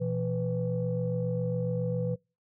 sine tone cluster, 121.3 / 168.6 / 496.3 Hz, B2 / E3 / B4, -31 / +39 / +8 cents, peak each -31 dBFS, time 0-2.16 s, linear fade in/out 20 ms, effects noise-tail reverb RT60 0.3 s tail -26 dB re dry + tanh soft clip ceiling -19 dBFS

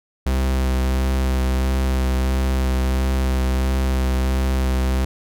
45% pulse tone with vibrato, 65 Hz, C2, 11 cents flat, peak -17 dBFS, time 0.26-5.05 s, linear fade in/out 5 ms, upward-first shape sine, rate 1.5 Hz, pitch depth 13 cents each way, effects none

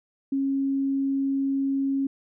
sine tone, 273 Hz, C#4, 26 cents flat, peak -22 dBFS, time 0.32-2.07 s, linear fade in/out 5 ms, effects none

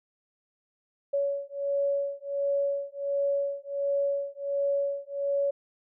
sine beating tone pair, 561 / 562.4 Hz, C#5 / C#5, +21 / +25 cents, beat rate 1.4 Hz, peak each -29 dBFS, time 1.13-5.51 s, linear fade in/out 10 ms, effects none

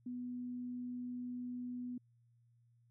sine tone, 246.9 Hz, B3, in tune, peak -40 dBFS, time 0.06-1.98 s, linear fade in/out 5 ms, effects added 118 Hz sine -67 dBFS peak until 2.9 s

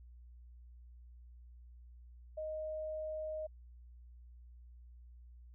sine tone, 622.3 Hz, D#5, in tune, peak -38 dBFS, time 2.37-3.47 s, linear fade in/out 10 ms, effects added 60 Hz sine -53 dBFS peak until 5.54 s

